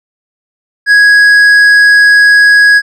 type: tone with tanh clipping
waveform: sine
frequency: 1661.2 Hz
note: G#6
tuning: in tune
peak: -3 dBFS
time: 0.86-2.82 s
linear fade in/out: 50 ms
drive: 7 dB
effects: none